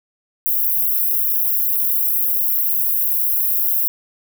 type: high-pass noise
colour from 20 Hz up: white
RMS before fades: -18 dBFS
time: 0.46-3.88 s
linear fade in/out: 0 ms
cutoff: 12000 Hz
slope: 48 dB/octave
effects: none